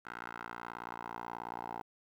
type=tone with band-pass filter sweep; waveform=10% pulse; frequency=58.5 Hz; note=A#1; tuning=7 cents sharp; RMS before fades=-44 dBFS; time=0.05-1.82 s; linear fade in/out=10 ms; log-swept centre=1400 to 840 Hz; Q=2.9; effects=11-bit